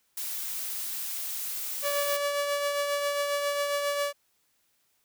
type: noise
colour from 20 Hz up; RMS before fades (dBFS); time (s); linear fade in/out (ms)
blue; -34; 0.17-2.17; 5
type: tone with tremolo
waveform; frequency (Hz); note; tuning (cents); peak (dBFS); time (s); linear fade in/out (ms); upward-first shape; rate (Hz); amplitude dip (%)
sawtooth; 574; D5; -40; -21; 1.82-4.13; 50; triangle; 7.4; 40
effects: white hiss -71 dBFS RMS until 5.04 s